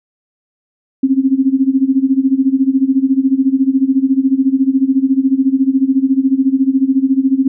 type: tone with tremolo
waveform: sine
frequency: 267 Hz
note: C4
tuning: 35 cents sharp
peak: -6 dBFS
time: 1.03-7.48 s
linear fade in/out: 5 ms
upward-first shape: sine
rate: 14 Hz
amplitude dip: 85%
effects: none